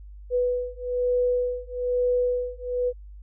sine beating tone pair, 493.9 / 495 Hz, B4 / B4, 0 / +4 cents, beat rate 1.1 Hz, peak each -25 dBFS, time 0.3-2.93 s, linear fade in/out 50 ms, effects added 50 Hz sine -40 dBFS peak until 3.22 s

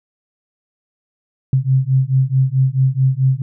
sine beating tone pair, 129.9 / 134.5 Hz, C3 / C3, -12 / +48 cents, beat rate 4.6 Hz, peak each -15 dBFS, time 1.53-3.42 s, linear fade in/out 2 ms, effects none

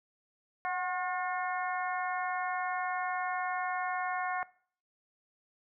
harmonic tone with a mistuned harmonic, 360 Hz, F#4, 47 cents flat, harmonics 2 / 3 / 4 / 5 / 6, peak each -33 / -37 / -39 / -41 / -43 dBFS, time 0.65-4.43 s, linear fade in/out 0 ms, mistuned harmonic 2, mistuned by +39 cents, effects noise-tail reverb RT60 0.5 s tail -21 dB re dry

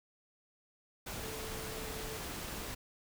sine tone in noise, 440.2 Hz, A4, 1 cent sharp, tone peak -46 dBFS, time 1.23-2.18 s, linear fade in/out 10 ms, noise pink, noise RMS -42 dBFS, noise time 1.06-2.75 s, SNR -7 dB, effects none

